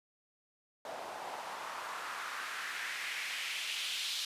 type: noise with band-pass filter sweep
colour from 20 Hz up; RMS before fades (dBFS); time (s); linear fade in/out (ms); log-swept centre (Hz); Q
white; -40; 0.85-4.25; 2; 640 to 3700; 2.2
effects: resampled to 32000 Hz